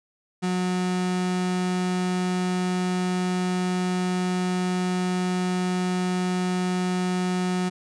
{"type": "tone", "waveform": "35% pulse", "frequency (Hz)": 182, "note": "F#3", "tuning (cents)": -28, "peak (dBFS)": -21, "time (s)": [0.42, 7.7], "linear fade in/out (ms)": 20, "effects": ["resampled to 22050 Hz"]}